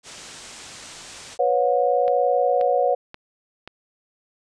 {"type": "low-pass noise", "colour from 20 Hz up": "white", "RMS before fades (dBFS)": -41, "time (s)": [0.03, 1.38], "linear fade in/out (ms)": 50, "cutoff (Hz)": 8600, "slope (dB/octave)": 48}
{"type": "chord", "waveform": "sine", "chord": "B suspended second", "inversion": "none", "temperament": "equal with one note detuned", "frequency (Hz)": [493.9, 554.4, 724.3], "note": ["B4", "C#5", "F#5"], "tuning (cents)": [0, 0, -37], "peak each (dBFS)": -21, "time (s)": [1.39, 2.95], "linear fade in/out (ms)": 10}
{"type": "click train", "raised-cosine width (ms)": 0.3, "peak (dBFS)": -21, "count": 4, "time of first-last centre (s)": [2.08, 3.676], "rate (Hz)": 1.88}
{"effects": []}